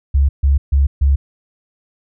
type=tone bursts; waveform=sine; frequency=69.3 Hz; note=C#2; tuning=in tune; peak=-9 dBFS; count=4; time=0.14-1.16 s; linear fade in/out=10 ms; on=150 ms; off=140 ms; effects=none